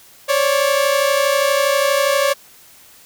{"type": "tone pair together", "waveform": "sawtooth", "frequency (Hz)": [544.6, 577], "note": ["C#5", "D5"], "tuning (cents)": [-31, -31], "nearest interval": "minor second", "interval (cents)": 100, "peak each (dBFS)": -13, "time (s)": [0.28, 2.34], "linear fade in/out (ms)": 20, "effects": ["white hiss -46 dBFS RMS until 3.05 s"]}